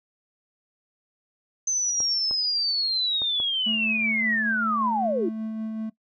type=linear sweep; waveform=sine; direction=down; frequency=6210 to 311.1 Hz; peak=-22 dBFS; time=1.67-5.29 s; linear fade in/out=5 ms
type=clicks; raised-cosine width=1 ms; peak=-24 dBFS; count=4; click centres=2.004 / 2.311 / 3.219 / 3.401 s
type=tone with tremolo; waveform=triangle; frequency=220 Hz; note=A3; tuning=in tune; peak=-25 dBFS; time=3.66-5.9 s; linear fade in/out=10 ms; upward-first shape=sine; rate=5.2 Hz; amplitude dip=25%
effects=noise-tail reverb RT60 0.1 s tail -19 dB re dry